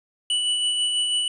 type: tone with tremolo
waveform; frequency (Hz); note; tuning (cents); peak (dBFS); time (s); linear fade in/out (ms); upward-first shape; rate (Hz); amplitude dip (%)
square; 2960; F#7; 0; -20; 0.3-1.28; 2; sine; 6.1; 30
effects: resampled to 24000 Hz + 10-bit